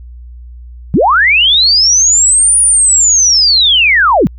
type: linear two-way sweep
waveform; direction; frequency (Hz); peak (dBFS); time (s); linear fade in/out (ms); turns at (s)
sine; up then down; 123.47 to 9700 to 123.47; -5; 0.94-4.27; 0; 2.6
effects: added 60 Hz sine -28 dBFS peak until 4.38 s